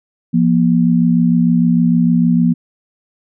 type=tone pair together; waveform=sine; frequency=172.4 / 239 Hz; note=F3 / A#3; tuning=-22 / +43 cents; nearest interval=tritone; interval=565 cents; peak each=-12 dBFS; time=0.33-2.54 s; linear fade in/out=20 ms; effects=none